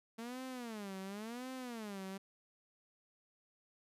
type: tone with vibrato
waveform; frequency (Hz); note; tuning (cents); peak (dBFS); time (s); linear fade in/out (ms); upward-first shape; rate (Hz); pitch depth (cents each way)
sawtooth; 222.5; A3; +20; -39; 0.18-2.18; 10; sine; 0.93; 270
effects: resampled to 32000 Hz